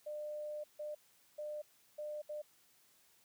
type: tone bursts at uneven times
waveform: sine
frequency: 600 Hz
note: D5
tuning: 37 cents sharp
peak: -40 dBFS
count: 5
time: 0.06-0.64 / 0.79-0.95 / 1.38-1.62 / 1.98-2.22 / 2.29-2.42 s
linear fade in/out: 10 ms
effects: white hiss -69 dBFS RMS until 3.24 s + high-pass 60 Hz 12 dB/octave